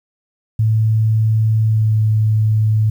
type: tone with pitch glide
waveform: sine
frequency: 110 to 108.49 Hz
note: A2 to A2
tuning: 0 to -24 cents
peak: -11 dBFS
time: 0.59-2.9 s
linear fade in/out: 5 ms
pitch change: -24 cents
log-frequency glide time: 1.62-1.99 s
effects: 8-bit